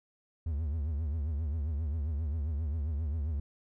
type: tone with vibrato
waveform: triangle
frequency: 76.1 Hz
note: D#2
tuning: 38 cents flat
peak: -28 dBFS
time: 0.46-3.4 s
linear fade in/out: 5 ms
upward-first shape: triangle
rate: 7.5 Hz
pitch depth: 190 cents each way
effects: none